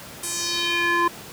square tone with band-pass filter sweep, 345 Hz, F4, 21 cents flat, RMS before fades -23 dBFS, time 0.23-1.08 s, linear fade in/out 5 ms, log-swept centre 9600 to 1100 Hz, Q 2.3, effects pink hiss -39 dBFS RMS until 1.32 s + high-pass 100 Hz 12 dB/octave

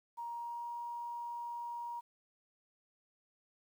sine tone with pitch glide, 941 to 948.1 Hz, A#5 to A#5, +16 to +29 cents, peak -39 dBFS, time 0.17-2.01 s, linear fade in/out 20 ms, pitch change +13 cents, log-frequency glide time 0.27-0.72 s, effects 11-bit

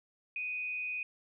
sine tone with frequency modulation, 2489 Hz, D#7, in tune, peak -34 dBFS, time 0.36-1.03 s, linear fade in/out 2 ms, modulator 156 Hz, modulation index 0.32, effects none

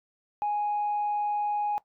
sine tone, 830.6 Hz, G#5, in tune, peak -24 dBFS, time 0.42-1.78 s, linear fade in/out 0 ms, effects noise-tail reverb RT60 0.1 s tail -18 dB re dry + tanh soft clip ceiling -22 dBFS

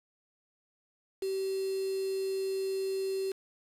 sine tone with quantisation, 384.9 Hz, G4, 32 cents flat, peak -30 dBFS, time 1.22-3.32 s, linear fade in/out 5 ms, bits 7, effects resampled to 32000 Hz

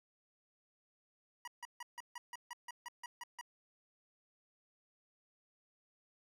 25% pulse tone bursts, 965 Hz, B5, 40 cents flat, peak -40 dBFS, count 12, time 1.45-3.412 s, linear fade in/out 2 ms, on 26 ms, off 150 ms, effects low-pass 12000 Hz 12 dB/octave + 12-bit

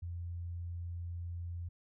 sine tone, 86.3 Hz, F2, 20 cents flat, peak -38 dBFS, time 0.02-1.69 s, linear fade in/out 10 ms, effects none

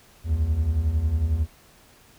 triangle beating tone pair, 70 / 81 Hz, C#2 / E2, +18 / -30 cents, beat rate 11 Hz, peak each -25 / -19 dBFS, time 0.24-1.47 s, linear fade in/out 50 ms, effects pink hiss -54 dBFS RMS until 2.18 s

